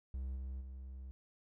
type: tone with level steps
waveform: triangle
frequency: 65.41 Hz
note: C2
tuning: in tune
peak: -36 / -38 / -43 dBFS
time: 0.14-1.11 s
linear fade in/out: 0 ms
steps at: 0.35 / 0.6 s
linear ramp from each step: 20 ms
effects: none